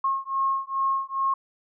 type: beating tone pair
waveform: sine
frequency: 1080 / 1082.4 Hz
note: C#6 / C#6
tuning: -45 / -42 cents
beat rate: 2.4 Hz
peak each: -26 / -26 dBFS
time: 0.04-1.34 s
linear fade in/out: 5 ms
effects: none